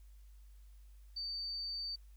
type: tone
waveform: sine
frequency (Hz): 4592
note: D8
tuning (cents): -40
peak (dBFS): -38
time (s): 1.16-1.96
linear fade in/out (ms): 10
effects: added 50 Hz sine -54 dBFS peak until 2.16 s + white hiss -74 dBFS RMS until 2.16 s